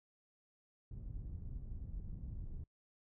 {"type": "low-pass noise", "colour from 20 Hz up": "pink", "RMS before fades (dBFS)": -45, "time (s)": [0.91, 2.64], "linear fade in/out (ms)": 2, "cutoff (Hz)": 110, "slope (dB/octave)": 12, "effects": ["noise-tail reverb RT60 0.1 s tail -25 dB re dry"]}